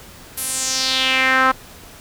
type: tone with band-pass filter sweep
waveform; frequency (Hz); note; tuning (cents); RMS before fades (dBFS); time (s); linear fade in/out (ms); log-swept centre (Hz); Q
sawtooth; 261.6; C4; 0; -18; 0.37-1.52; 10; 12000 to 1200; 3
effects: pink hiss -41 dBFS RMS until 2 s

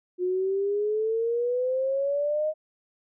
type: exponential sweep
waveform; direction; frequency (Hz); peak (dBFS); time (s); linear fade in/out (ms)
sine; up; 357.5 to 626; -23; 0.18-2.54; 50
effects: none

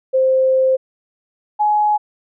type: tone pair in turn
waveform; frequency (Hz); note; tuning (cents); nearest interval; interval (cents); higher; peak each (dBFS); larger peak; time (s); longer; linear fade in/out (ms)
sine; 523.3 / 841.3; C5 / G#5; 0 / +22; minor sixth; 822; second; -11 / -12; first; 0.13-0.77 / 1.59-1.98; first; 20
effects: none

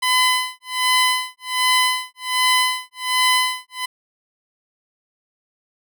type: tone with tremolo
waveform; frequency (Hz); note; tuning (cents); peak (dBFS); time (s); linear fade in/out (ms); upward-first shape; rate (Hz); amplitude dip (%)
15% pulse; 1012; B5; +42; -7; 0.02-3.86; 10; sine; 1.3; 100
effects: none

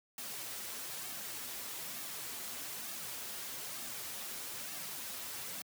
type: noise with flanger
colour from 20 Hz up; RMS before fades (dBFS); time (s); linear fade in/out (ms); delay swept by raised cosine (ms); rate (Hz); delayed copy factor
white; -43; 0.18-5.62; 2; 2 to 6.8; 1.1; -0.55
effects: high-pass 100 Hz 12 dB/octave

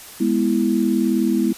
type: chord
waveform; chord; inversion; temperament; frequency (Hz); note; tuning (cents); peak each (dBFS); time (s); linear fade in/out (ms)
sine; E major; first; equal; 207.7 / 246.9 / 329.6; G#3 / B3 / E4; 0 / 0 / 0; -20; 0.2-1.53; 10
effects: white hiss -39 dBFS RMS until 1.57 s + resampled to 32000 Hz

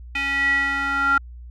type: tone with band-pass filter sweep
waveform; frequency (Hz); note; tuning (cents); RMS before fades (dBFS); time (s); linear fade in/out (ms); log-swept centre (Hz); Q
square; 277.2; C#4; 0; -21; 0.15-1.18; 5; 2300 to 1400; 9
effects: added 60 Hz sine -36 dBFS peak until 1.5 s

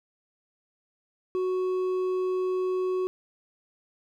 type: tone with hard clipping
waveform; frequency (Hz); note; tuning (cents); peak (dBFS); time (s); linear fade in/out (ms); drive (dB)
triangle; 370; F#4; 0; -26; 1.35-3.07; 0; 8
effects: none

